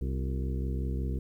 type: harmonic tone with a mistuned harmonic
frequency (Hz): 65.41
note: C2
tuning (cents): 0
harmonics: 1 / 2 / 3 / 4 / 5 / 6 / 7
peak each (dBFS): -30 / -36 / -40 / -42 / -44 / -46 / -47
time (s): 0.01-1.19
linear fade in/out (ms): 5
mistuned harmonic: 5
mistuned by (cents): +86
effects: 11-bit